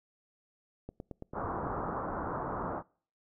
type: click train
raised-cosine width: 2 ms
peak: -28 dBFS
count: 10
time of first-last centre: 0.89-1.891 s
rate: 8.99 Hz
type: low-pass noise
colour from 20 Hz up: white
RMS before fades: -36 dBFS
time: 1.33-2.83 s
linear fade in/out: 50 ms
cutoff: 1300 Hz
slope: 48 dB/octave
effects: noise-tail reverb RT60 0.5 s tail -26 dB re dry